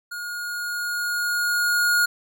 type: tone with level ramp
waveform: square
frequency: 1434 Hz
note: F6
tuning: 45 cents sharp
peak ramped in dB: -31 to -17 dBFS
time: 0.11-2.06 s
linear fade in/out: 10 ms
effects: none